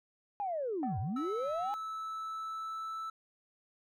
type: linear two-way sweep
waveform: sine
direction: down then up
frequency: 836 to 81.5 to 836 Hz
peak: -32 dBFS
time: 0.4-1.74 s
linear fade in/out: 0 ms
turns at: 0.99 s
type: tone with exponential decay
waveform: sine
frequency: 760 Hz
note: F#5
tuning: 46 cents sharp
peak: -32 dBFS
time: 0.83-1.62 s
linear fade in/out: 1 ms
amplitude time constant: 170 ms
type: tone with pitch glide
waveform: triangle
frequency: 1303 to 1317.4 Hz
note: E6 to E6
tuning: -20 to -1 cents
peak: -35 dBFS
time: 1.16-3.1 s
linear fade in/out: 5 ms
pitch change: +19 cents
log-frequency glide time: 1.41-2.96 s
effects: tanh soft clip ceiling -26 dBFS